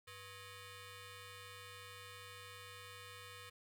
10% pulse ring-modulated tone, 587.3 Hz, D5, in tune, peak -40 dBFS, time 0.07-3.5 s, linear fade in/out 10 ms, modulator 685 Hz, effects none

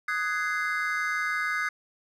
triangle chord, Ab dominant seventh, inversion second, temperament just, 1245.9 / 1495.1 / 1661.2 / 2077 Hz, Eb6 / Gb6 / Ab6 / C7, +2 / +18 / 0 / -13 cents, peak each -30 dBFS, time 0.08-1.69 s, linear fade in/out 5 ms, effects none

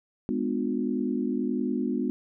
sine chord, G# diminished seventh, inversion none, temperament just, 207.7 / 249.2 / 299 / 358.8 Hz, G#3 / B3 / D4 / F4, 0 / +16 / +31 / +47 cents, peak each -31 / -28 / -32 / -33 dBFS, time 0.29-2.1 s, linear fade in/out 0 ms, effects none

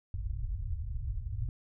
pink low-pass noise, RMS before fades -35 dBFS, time 0.14-1.49 s, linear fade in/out 2 ms, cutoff 120 Hz, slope 96 dB/octave, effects none

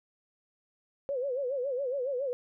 sine tone with vibrato, 527 Hz, C5, 12 cents sharp, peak -29 dBFS, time 1.09-2.33 s, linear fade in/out 0 ms, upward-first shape sine, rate 7.2 Hz, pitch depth 140 cents each way, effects none

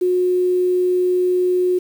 sine tone with quantisation, 362.8 Hz, F#4, 34 cents flat, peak -14 dBFS, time 0.01-1.79 s, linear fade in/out 10 ms, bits 7, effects none

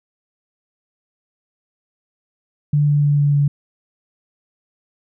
sine tone with pitch steps, 146.83 / 145.98 / 145.14 / 144.31 / 143.48 Hz, D3 / D3 / D3 / D3 / D3, 0 / -10 / -20 / -30 / -40 cents, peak -12 dBFS, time 2.73-3.48 s, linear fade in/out 5 ms, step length 150 ms, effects none

